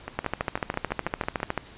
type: two click trains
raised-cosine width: 0.5 ms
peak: -10 / -17 dBFS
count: 20 / 9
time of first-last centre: 0.19-1.577 / 0.08-1.402 s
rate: 13.7 / 6.05 Hz
effects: pink hiss -48 dBFS RMS until 1.77 s + resampled to 8000 Hz